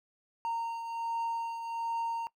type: beating tone pair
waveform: triangle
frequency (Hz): 922 / 923.3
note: A#5 / A#5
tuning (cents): -19 / -17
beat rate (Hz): 1.3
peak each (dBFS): -31 / -40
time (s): 0.45-2.27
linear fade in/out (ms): 0
effects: noise-tail reverb RT60 0.1 s tail -20 dB re dry